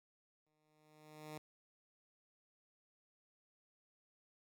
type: tone with exponential growth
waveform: 10% pulse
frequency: 153.3 Hz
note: D#3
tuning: 25 cents flat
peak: -37 dBFS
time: 0.46-1.38 s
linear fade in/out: 5 ms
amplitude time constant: 200 ms
effects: none